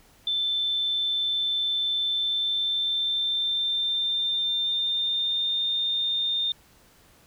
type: tone with pitch glide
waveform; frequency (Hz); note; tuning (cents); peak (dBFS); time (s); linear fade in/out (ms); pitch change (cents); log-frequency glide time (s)
sine; 3537 to 3628; A7 to A#7; +8 to -48; -23; 0.27-6.52; 2; +44; 2.04-5.65
effects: pink hiss -57 dBFS RMS until 7.26 s